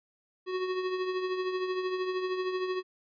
square tone with tremolo, 370 Hz, F#4, in tune, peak -28 dBFS, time 0.46-2.83 s, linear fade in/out 50 ms, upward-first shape triangle, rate 13 Hz, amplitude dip 55%, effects resampled to 11025 Hz

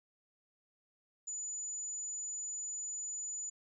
sine tone, 6980 Hz, A8, 15 cents flat, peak -38 dBFS, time 1.27-3.5 s, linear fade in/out 10 ms, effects none

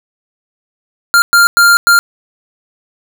square tone bursts at uneven times, 1396.9 Hz, F6, in tune, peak -5 dBFS, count 4, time 1.14-1.22 / 1.33-1.47 / 1.57-1.77 / 1.87-1.99 s, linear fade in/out 0 ms, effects none

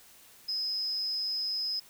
sine tone with amplitude modulation, 5080 Hz, D#8, 35 cents sharp, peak -27 dBFS, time 0.48-1.8 s, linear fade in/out 10 ms, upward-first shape sine, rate 204 Hz, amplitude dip 55%, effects white hiss -56 dBFS RMS until 1.89 s

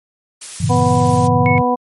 blue noise, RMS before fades -27 dBFS, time 0.41-1.28 s, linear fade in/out 10 ms
sine chord, G diminished seventh, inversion none, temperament equal, 98 / 116.54 / 138.59 / 164.81 Hz, G2 / Bb2 / Db3 / Fb3, 0 / 0 / 0 / 0 cents, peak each -19 dBFS, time 0.6-1.62 s, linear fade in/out 10 ms
harmonic tone, 246.9 Hz, B3, in tune, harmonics 1 / 2 / 3 / 4, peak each -18 / -18 / -18 / -18 dBFS, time 0.69-1.76 s, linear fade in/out 20 ms
sine tone, 2200 Hz, C#7, 14 cents flat, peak -17 dBFS, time 1.46-1.58 s, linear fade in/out 0 ms
effects MP3 48 kbps

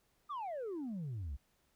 sine exponential sweep, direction down, 1244.5 to 61.74 Hz, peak -36 dBFS, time 0.29-1.37 s, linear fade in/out 20 ms, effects tanh soft clip ceiling -37 dBFS + pink hiss -75 dBFS RMS until 1.75 s

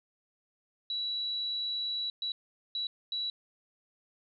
sine tone bursts at uneven times, 3923 Hz, B7, 12 cents flat, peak -31 dBFS, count 4, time 0.9-2.1 / 2.22-2.32 / 2.75-2.87 / 3.12-3.3 s, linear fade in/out 2 ms, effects none

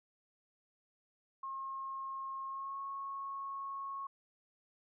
sine tone with pitch glide, 1076 to 1097.3 Hz, C6 to C#6, +48 to -18 cents, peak -39 dBFS, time 1.43-4.07 s, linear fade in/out 5 ms, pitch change +34 cents, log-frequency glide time 2.47-2.79 s, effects none

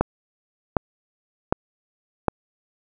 click train, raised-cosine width 1 ms, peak -3 dBFS, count 4, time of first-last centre 0.01-2.283 s, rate 1.32 Hz, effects none

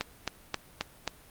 click train, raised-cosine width 0.2 ms, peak -11 dBFS, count 5, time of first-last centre 0.01-1.077 s, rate 3.75 Hz, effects pink hiss -55 dBFS RMS until 1.3 s + Opus 32 kbps

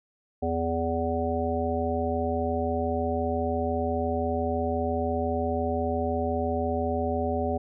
harmonic tone, 82.9 Hz, E2, 10 cents sharp, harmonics 1 / 3 / 5 / 7 / 9, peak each -31 / -31 / -31 / -31 / -31 dBFS, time 0.42-7.58 s, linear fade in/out 10 ms, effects none

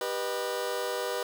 sawtooth chord, G augmented, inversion none, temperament just, 392 / 490 / 612.5 Hz, G4 / B4 / D#5, 0 / -14 / -27 cents, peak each -32 / -28 / -32 dBFS, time 0.01-1.23 s, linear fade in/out 2 ms, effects 10-bit

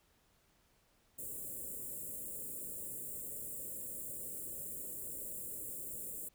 white band-stop noise, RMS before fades -44 dBFS, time 1.18-6.29 s, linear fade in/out 10 ms, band 600 to 7300 Hz, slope 96 dB/octave, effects pink hiss -72 dBFS RMS until 6.34 s

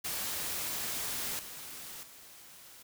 white noise with level steps, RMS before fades -36 / -45 / -53 dBFS, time 0.04-2.83 s, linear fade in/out 10 ms, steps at 1.39 / 2.03 s, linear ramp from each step 2 ms, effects none

